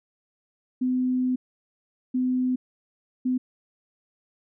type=tone bursts at uneven times; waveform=sine; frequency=253.9 Hz; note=B3; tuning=48 cents sharp; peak=-21 dBFS; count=3; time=0.81-1.36 / 2.14-2.56 / 3.25-3.38 s; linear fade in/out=10 ms; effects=none